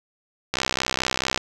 click train, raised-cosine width 0.2 ms, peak -4 dBFS, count 55, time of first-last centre 0.54-1.376 s, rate 64.6 Hz, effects 7-bit

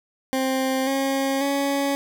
20% pulse tone with pitch steps, 263.2 / 271.1 / 279.2 Hz, C4 / C#4 / C#4, +10 / -38 / +13 cents, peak -16 dBFS, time 0.33-1.95 s, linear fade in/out 0 ms, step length 540 ms, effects none

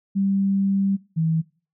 sine tone pair in turn, 196 / 161.55 Hz, G3 / E3, 0 / -35 cents, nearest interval minor third, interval 335 cents, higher first, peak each -18 dBFS, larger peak neither, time 0.15-0.97 / 1.16-1.42 s, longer first, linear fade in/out 20 ms, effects noise-tail reverb RT60 0.4 s tail -23 dB re dry

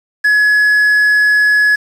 triangle tone with quantisation, 1692 Hz, G#6, 32 cents sharp, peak -6 dBFS, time 0.24-1.76 s, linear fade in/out 10 ms, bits 5, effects low-pass 9000 Hz 12 dB/octave

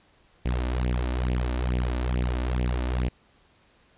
sawtooth tone with flanger, 61.74 Hz, B1, in tune, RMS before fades -26 dBFS, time 0.45-3.09 s, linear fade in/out 10 ms, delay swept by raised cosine 0.34 to 3.44 ms, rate 2.3 Hz, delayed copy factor +0.75, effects pink hiss -61 dBFS RMS until 3.97 s + resampled to 8000 Hz

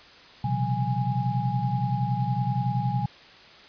sine tone cluster, 122.5 / 133.2 / 169.6 / 190.3 / 825 Hz, B2 / C3 / E3 / F#3 / G#5, -14 / +31 / +50 / +49 / -12 cents, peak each -27 / -28 / -34 / -33 / -30 dBFS, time 0.44-3.06 s, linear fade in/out 5 ms, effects white hiss -49 dBFS RMS until 3.68 s + resampled to 11025 Hz

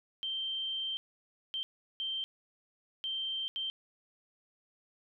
sine tone bursts at uneven times, 3136 Hz, G7, in tune, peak -33 dBFS, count 5, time 0.23-0.97 / 1.54-1.63 / 2-2.24 / 3.04-3.48 / 3.56-3.7 s, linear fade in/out 0 ms, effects none

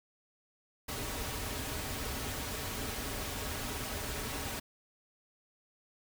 pink noise with comb filter, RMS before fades -38 dBFS, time 0.88-4.6 s, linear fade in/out 10 ms, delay 5.8 ms, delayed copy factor -0.55, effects none

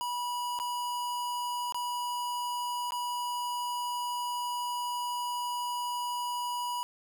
square tone with dropouts, 974 Hz, B5, 24 cents flat, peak -32 dBFS, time 0.01-6.83 s, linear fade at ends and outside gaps 0 ms, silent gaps 0.589-0.599 / 1.723-1.745 / 2.907-2.921 s, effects none

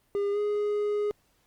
triangle tone with pitch glide, 404.1 to 415.5 Hz, G#4 to G#4, -47 to +1 cents, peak -23 dBFS, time 0.15-1.11 s, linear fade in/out 0 ms, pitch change +48 cents, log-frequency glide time 0.32-0.38 s, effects pink hiss -68 dBFS RMS until 1.46 s + Opus 32 kbps

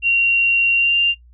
sine tone with pitch glide, 2755 to 2787 Hz, F7 to F7, -24 to -4 cents, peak -12 dBFS, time 0.02-1.15 s, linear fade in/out 50 ms, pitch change +20 cents, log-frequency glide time 0.75-0.96 s, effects noise-tail reverb RT60 0.1 s tail -22 dB re dry + added 60 Hz sine -44 dBFS peak until 1.33 s

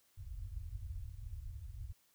white low-pass noise, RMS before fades -45 dBFS, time 0.17-1.93 s, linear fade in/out 10 ms, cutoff 100 Hz, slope 48 dB/octave, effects white hiss -72 dBFS RMS until 2.14 s

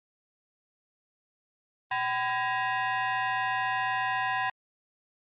sine tone with frequency modulation, 122.2 Hz, B2, 18 cents flat, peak -26 dBFS, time 1.91-4.5 s, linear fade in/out 5 ms, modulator 886 Hz, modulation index 2.3, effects Opus 32 kbps

